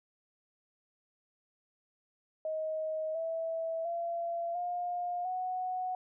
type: tone with pitch steps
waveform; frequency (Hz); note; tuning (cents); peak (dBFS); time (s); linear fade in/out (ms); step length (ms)
sine; 629 / 654.6 / 681.2 / 708.9 / 737.7; D#5 / E5 / F5 / F5 / F#5; +19 / -12 / -43 / +26 / -5; -32; 2.45-5.95; 2; 700
effects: none